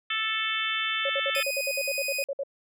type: harmonic tone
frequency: 440 Hz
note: A4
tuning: in tune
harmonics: 3 / 4 / 5 / 6 / 7 / 8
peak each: -33 / -33 / -33 / -33 / -33 / -33 dBFS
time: 0.1-1.43 s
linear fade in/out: 5 ms
type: tone bursts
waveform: sine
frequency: 554.4 Hz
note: C#5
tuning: in tune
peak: -27 dBFS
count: 14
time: 1.05-2.435 s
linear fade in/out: 5 ms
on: 46 ms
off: 57 ms
type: tone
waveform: sawtooth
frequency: 2494 Hz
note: D#7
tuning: 3 cents sharp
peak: -25 dBFS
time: 1.35-2.24 s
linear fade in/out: 0 ms
effects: none